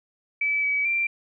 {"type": "tone with pitch steps", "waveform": "sine", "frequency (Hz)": [2302, 2280, 2360], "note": ["D7", "C#7", "D7"], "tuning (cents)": [-35, 48, 8], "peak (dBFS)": -21, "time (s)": [0.41, 1.07], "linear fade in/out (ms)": 5, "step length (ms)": 220, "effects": []}